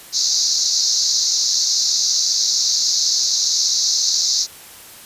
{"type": "band-pass noise", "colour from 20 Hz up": "white", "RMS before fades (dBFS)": -18, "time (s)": [0.12, 4.47], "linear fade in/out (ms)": 50, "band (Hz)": [4000, 6600], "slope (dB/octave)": 96, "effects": ["white hiss -40 dBFS RMS until 5.05 s", "resampled to 32000 Hz"]}